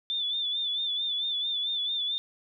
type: tone with vibrato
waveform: sine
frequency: 3520 Hz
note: A7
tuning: in tune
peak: -27 dBFS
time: 0.1-2.18 s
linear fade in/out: 0 ms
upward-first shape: sine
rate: 4.5 Hz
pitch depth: 59 cents each way
effects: none